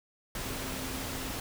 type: tone in noise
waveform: sine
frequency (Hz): 261.6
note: C4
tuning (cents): 0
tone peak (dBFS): -43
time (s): 0.45-1.31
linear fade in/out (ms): 2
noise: pink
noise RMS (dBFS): -37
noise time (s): 0.35-1.4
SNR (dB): -9
effects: none